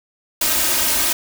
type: noise with comb filter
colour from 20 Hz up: white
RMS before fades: -18 dBFS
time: 0.41-1.13 s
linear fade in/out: 5 ms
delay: 3.2 ms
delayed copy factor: +0.8
effects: none